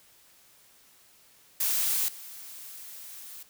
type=noise with level steps; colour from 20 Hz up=blue; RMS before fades=-27 / -44 dBFS; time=1.6-3.43 s; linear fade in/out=5 ms; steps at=2.08 s; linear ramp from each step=5 ms; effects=white hiss -59 dBFS RMS until 3.49 s

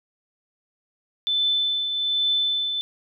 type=tone with tremolo; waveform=sine; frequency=3520 Hz; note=A7; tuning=in tune; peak=-18 dBFS; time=1.27-2.81 s; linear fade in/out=0 ms; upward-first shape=triangle; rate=1.2 Hz; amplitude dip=50%; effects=none

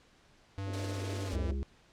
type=tone with pitch glide; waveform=square; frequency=97.9 to 90.29 Hz; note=G2 to F#2; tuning=-2 to -42 cents; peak=-36 dBFS; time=0.58-1.51 s; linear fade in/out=0 ms; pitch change=-140 cents; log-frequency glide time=1.25-1.35 s
type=band-pass noise; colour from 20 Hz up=pink; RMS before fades=-44 dBFS; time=0.65-1.55 s; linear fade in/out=50 ms; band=230 to 650 Hz; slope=96 dB/octave
type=noise with tremolo; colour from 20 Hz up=white; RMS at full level=-42 dBFS; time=0.73-1.36 s; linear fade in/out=5 ms; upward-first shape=sine; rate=19 Hz; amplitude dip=30%
type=harmonic tone; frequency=67.9 Hz; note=C#2; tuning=35 cents flat; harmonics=1 / 3 / 5 / 6; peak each=-32 / -42 / -46 / -48 dBFS; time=1.33-1.63 s; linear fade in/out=0 ms
effects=pink hiss -63 dBFS RMS until 1.92 s + low-pass 6000 Hz 12 dB/octave

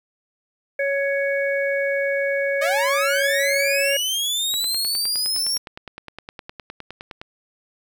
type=harmonic tone; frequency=557 Hz; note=C#5; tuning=8 cents sharp; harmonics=1 / 3 / 4; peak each=-21 / -26 / -27 dBFS; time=0.79-3.97 s; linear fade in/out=5 ms
type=linear sweep; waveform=sawtooth; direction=up; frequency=587.3 to 5588 Hz; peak=-18 dBFS; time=2.61-5.58 s; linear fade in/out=10 ms
type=click train; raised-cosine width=0.3 ms; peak=-19 dBFS; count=27; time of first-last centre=4.54-7.215 s; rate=9.72 Hz
effects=9-bit

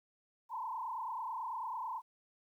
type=tone with frequency modulation; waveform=sine; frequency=959 Hz; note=A#5; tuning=49 cents sharp; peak=-37 dBFS; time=0.49-2.02 s; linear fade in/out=50 ms; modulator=29.1 Hz; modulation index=2.7; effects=12-bit

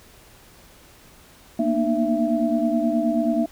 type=tone cluster; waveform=sine; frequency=230.6 / 240 / 303.1 / 667 Hz; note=A#3 / B3 / D#4 / E5; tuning=-19 / -49 / -45 / +20 cents; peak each=-24 dBFS; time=1.59-3.46 s; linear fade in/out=5 ms; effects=pink hiss -50 dBFS RMS until 3.51 s

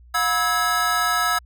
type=tone cluster; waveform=square; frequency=717 / 974 / 1299 / 1662 Hz; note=F5 / B5 / E6 / G#6; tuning=+45 / -24 / -26 / +1 cents; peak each=-27 / -30 / -22 / -25 dBFS; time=0.14-1.39 s; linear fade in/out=10 ms; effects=added 60 Hz sine -45 dBFS peak until 1.45 s

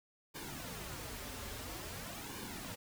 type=noise with flanger; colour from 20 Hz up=pink; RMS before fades=-45 dBFS; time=0.34-2.76 s; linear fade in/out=20 ms; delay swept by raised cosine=1.5 to 6.3 ms; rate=0.49 Hz; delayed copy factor=-0.7; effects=none

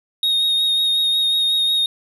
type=tone with vibrato; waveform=triangle; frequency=3729 Hz; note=A#7; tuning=in tune; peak=-14 dBFS; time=0.23-1.86 s; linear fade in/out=2 ms; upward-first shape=sine; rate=5.5 Hz; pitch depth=18 cents each way; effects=none

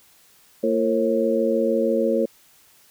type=harmonic tone with a mistuned harmonic; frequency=114 Hz; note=A#2; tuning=38 cents flat; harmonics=2 / 3 / 4 / 5; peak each=-24 / -25 / -23 / -22 dBFS; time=0.63-2.26 s; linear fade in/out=10 ms; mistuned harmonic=5; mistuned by=-86 cents; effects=white hiss -55 dBFS RMS until 2.9 s

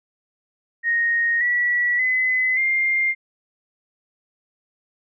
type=tone with pitch steps; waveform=sine; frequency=1864.7 / 1942.8 / 2024 / 2109 Hz; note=A#6 / B6 / B6 / C7; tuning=0 / -29 / +42 / +13 cents; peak=-17 dBFS; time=0.83-3.15 s; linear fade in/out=50 ms; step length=580 ms; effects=none

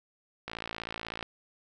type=click train; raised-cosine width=0.3 ms; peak=-20 dBFS; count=43; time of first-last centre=0.48-1.227 s; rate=56.2 Hz; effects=none

